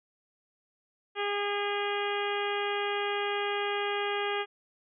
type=harmonic tone; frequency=407.7 Hz; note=G#4; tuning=32 cents flat; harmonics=1 / 2 / 3 / 4 / 5 / 6 / 7 / 8; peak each=-32 / -35 / -37 / -38 / -39 / -40 / -40 / -41 dBFS; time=1.15-4.46 s; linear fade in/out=50 ms; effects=none